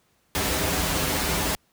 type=noise with comb filter; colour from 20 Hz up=pink; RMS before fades=-24 dBFS; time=0.35-1.55 s; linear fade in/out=0 ms; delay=8.7 ms; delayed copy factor=-0.8; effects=pink hiss -66 dBFS RMS until 1.72 s + high-pass 60 Hz 12 dB/octave